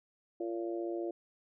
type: harmonic tone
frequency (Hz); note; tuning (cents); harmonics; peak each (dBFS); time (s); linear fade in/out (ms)
114.6; A#2; -29; 3 / 4 / 5 / 6; -35 / -44 / -42 / -46; 0.4-1.11; 5
effects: none